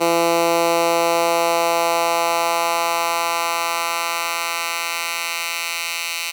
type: tone with high-pass filter sweep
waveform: 10% pulse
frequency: 168.7 Hz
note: E3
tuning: 40 cents sharp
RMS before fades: -20 dBFS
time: 0-6.32 s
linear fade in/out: 20 ms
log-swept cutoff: 370 to 2500 Hz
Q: 1.2
effects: none